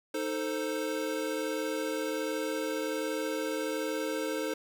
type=chord; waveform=square; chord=A diminished; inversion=second; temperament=equal with one note detuned; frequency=311.1 / 442 / 523.3 Hz; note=Eb4 / A4 / C5; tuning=0 / +8 / 0 cents; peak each=-36 / -36 / -36 dBFS; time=0.14-4.54 s; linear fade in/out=5 ms; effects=none